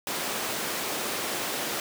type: high-pass noise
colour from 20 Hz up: pink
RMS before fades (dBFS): -31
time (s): 0.07-1.8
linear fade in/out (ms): 2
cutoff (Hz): 290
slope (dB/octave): 12
effects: none